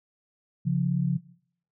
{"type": "tone pair together", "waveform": "sine", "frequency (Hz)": [137.42, 174.61], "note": ["C#3", "F3"], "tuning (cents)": [-15, 0], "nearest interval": "major third", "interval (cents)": 415, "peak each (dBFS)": [-25, -25], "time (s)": [0.65, 1.18], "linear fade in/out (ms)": 20, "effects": ["noise-tail reverb RT60 0.6 s tail -19 dB re dry"]}